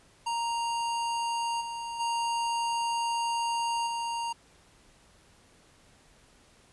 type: tone with level steps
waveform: square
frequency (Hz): 932.3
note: A#5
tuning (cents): 0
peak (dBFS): -29 / -35 / -28 / -31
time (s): 0.26-4.33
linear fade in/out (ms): 10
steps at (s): 1.6 / 1.99 / 3.86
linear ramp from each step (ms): 20
effects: pink hiss -60 dBFS RMS until 6.72 s + resampled to 24000 Hz